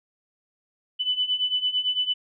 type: beating tone pair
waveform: sine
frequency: 2991 / 2999.9 Hz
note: F#7 / F#7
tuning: +18 / +23 cents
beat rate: 8.9 Hz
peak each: -27 / -24 dBFS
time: 0.99-2.14 s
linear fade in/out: 20 ms
effects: none